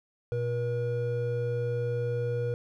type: tone pair together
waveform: triangle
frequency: 120 / 480 Hz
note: B2 / B4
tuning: -49 / -49 cents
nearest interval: 2 octaves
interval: 2400 cents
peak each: -28 dBFS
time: 0.32-2.54 s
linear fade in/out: 0 ms
effects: none